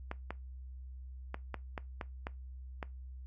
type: clicks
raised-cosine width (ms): 0.5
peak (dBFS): -23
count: 8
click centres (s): 0.114 / 0.306 / 1.344 / 1.543 / 1.778 / 2.012 / 2.269 / 2.828
effects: noise-tail reverb RT60 0.2 s tail -20 dB re dry + added 64 Hz sine -44 dBFS peak until 3.26 s